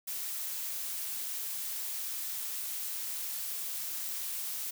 blue noise, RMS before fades -37 dBFS, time 0.07-4.71 s, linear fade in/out 10 ms, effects none

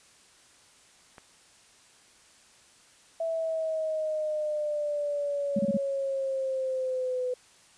click, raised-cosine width 0.5 ms, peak -31 dBFS, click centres 1.182 s
sine exponential sweep, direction down, 659.3 to 500 Hz, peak -27 dBFS, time 3.2-7.34 s, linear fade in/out 5 ms
sine tone bursts, 209.3 Hz, G#3, 14 cents sharp, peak -23 dBFS, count 4, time 5.56-5.772 s, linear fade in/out 5 ms, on 32 ms, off 28 ms
effects white hiss -58 dBFS RMS until 7.77 s + resampled to 22050 Hz

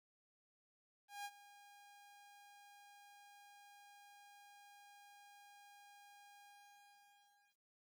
sawtooth tone with ADSR envelope, 813 Hz, G#5, 37 cents flat, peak -40 dBFS, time 1.08-7.66 s, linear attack 170 ms, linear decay 49 ms, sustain -17 dB, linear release 1200 ms, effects 13-bit

